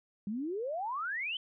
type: exponential sweep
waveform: sine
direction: up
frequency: 194.2 to 3136 Hz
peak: -33 dBFS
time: 0.27-1.37 s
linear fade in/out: 2 ms
effects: none